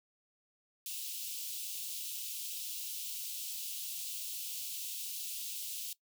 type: high-pass noise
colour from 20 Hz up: white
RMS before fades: -41 dBFS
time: 0.86-5.93 s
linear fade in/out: 2 ms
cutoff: 2700 Hz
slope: 48 dB/octave
effects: noise-tail reverb RT60 0.1 s tail -19 dB re dry